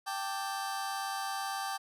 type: chord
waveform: sawtooth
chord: G suspended second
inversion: none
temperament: just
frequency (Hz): 784 / 882 / 1176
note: G5 / A5 / D6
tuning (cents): 0 / +4 / +2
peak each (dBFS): -32 / -38 / -35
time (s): 0.06-1.78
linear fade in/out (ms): 20
effects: resampled to 32000 Hz